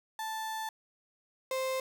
35% pulse tone pair in turn, 880 / 523.3 Hz, A5 / C5, 0 / 0 cents, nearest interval major sixth, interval 900 cents, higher first, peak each -33 / -29 dBFS, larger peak second, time 0.19-0.69 / 1.51-1.8 s, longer first, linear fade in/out 2 ms, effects none

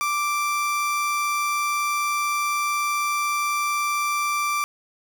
30% pulse tone, 1174.7 Hz, D6, in tune, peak -19 dBFS, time 0.01-4.64 s, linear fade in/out 0 ms, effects none

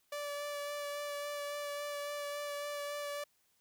sawtooth tone with vibrato, 580 Hz, D5, 22 cents flat, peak -34 dBFS, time 0.12-3.24 s, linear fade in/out 5 ms, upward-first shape sine, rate 3.6 Hz, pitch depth 13 cents each way, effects white hiss -74 dBFS RMS until 3.6 s

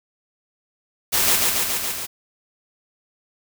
white noise with echo, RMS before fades -19 dBFS, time 1.12-1.37 s, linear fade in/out 20 ms, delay 140 ms, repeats 5, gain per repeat -2 dB, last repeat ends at 2.07 s, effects none

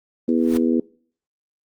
harmonic tone, 81.7 Hz, E2, 15 cents flat, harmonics 3 / 4 / 5 / 6, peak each -18 / -21 / -26 / -28 dBFS, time 0.28-0.8 s, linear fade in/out 5 ms
pink noise with exponential growth, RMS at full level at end -30 dBFS, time 0.32-0.57 s, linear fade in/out 0 ms, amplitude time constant 54 ms
effects noise-tail reverb RT60 0.5 s tail -24 dB re dry + Opus 24 kbps

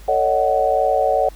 sine chord, D# half-diminished seventh, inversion second, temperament just, 448 / 560 / 622.3 / 746.7 Hz, A4 / C#5 / D#5 / F#5, +31 / +18 / 0 / +16 cents, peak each -23 / -19 / -21 / -18 dBFS, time 0.08-1.29 s, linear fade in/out 5 ms, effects added 50 Hz sine -38 dBFS peak until 1.35 s + pink hiss -47 dBFS RMS until 1.35 s

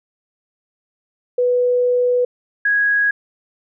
sine tone pair in turn, 493.3 / 1656.4 Hz, B4 / G#6, -2 / -5 cents, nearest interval octave + major sixth, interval 2097 cents, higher second, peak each -13 / -13 dBFS, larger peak neither, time 1.38-2.25 / 2.65-3.11 s, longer first, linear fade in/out 5 ms, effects none

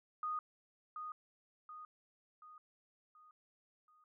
sine tone with echo, 1238 Hz, D#6, 9 cents flat, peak -36 dBFS, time 0.23-0.39 s, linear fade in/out 2 ms, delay 730 ms, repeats 5, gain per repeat -6 dB, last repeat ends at 4.04 s, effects none

